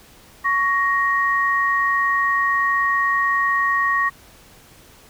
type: tone pair together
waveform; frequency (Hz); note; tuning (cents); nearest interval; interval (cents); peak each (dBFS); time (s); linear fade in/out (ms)
sine; 1116 / 1874.5; C#6 / A#6; +11 / +9; major sixth; 898; -19; 0.44-4.1; 20
effects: pink hiss -48 dBFS RMS until 5.09 s